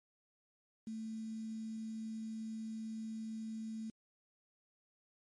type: tone with quantisation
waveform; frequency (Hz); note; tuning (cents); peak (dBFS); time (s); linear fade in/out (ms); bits
sine; 221.1; A3; +9; -40; 0.87-3.9; 2; 10
effects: MP3 48 kbps